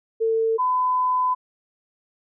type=tone pair in turn; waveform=sine; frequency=449 / 1008 Hz; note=A4 / B5; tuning=+35 / +35 cents; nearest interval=octave + major second; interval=1400 cents; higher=second; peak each=-18 dBFS; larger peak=neither; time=0.2-0.58 / 0.58-1.35 s; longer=second; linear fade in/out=20 ms; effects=none